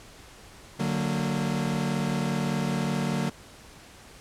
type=chord; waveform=40% pulse; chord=D augmented; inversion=none; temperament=equal with one note detuned; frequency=146.83 / 185 / 230.1 Hz; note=D3 / F#3 / A#3; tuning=0 / 0 / -22 cents; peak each=-29 dBFS; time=0.79-3.3 s; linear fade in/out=10 ms; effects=pink hiss -49 dBFS RMS until 4.2 s + low-pass 10000 Hz 12 dB/octave